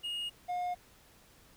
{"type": "tone pair in turn", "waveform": "triangle", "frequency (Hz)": [2862, 715.5], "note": ["F7", "F5"], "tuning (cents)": [42, 42], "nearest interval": "2 octaves", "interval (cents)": 2400, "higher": "first", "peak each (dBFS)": [-33, -30], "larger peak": "second", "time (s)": [[0.03, 0.3], [0.48, 0.75]], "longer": "neither", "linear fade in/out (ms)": 20, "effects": ["pink hiss -61 dBFS RMS until 1.56 s"]}